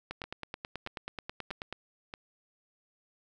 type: two click trains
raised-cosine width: 0.3 ms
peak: -21 / -24 dBFS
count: 16 / 4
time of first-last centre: 0.11-1.726 / 0.24-2.139 s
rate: 9.28 / 1.58 Hz
effects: none